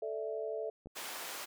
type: chord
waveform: sine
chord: A suspended fourth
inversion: none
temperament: equal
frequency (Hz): 440 / 587.3 / 659.3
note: A4 / D5 / E5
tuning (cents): 0 / 0 / 0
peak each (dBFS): -38 / -42 / -40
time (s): 0.02-0.7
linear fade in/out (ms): 5
type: clicks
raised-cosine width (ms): 2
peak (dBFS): -37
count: 2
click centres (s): 0.859 / 0.871
type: high-pass noise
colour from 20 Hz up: pink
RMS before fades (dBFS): -43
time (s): 0.95-1.46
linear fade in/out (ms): 20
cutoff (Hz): 630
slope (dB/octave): 12
effects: none